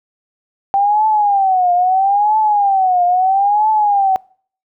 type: tone with vibrato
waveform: sine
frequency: 784 Hz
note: G5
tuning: in tune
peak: -10 dBFS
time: 0.74-4.16 s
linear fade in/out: 0 ms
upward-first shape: triangle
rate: 0.76 Hz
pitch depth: 190 cents each way
effects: noise-tail reverb RT60 0.5 s tail -25 dB re dry